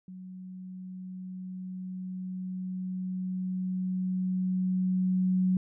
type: tone with level ramp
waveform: sine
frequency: 185 Hz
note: F#3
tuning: in tune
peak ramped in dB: -41 to -22 dBFS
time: 0.08-5.57 s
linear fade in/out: 2 ms
effects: none